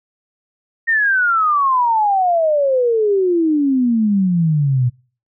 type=exponential sweep; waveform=sine; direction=down; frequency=1864.7 to 120 Hz; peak=-12 dBFS; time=0.87-4.9 s; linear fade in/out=20 ms; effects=noise-tail reverb RT60 0.4 s tail -25 dB re dry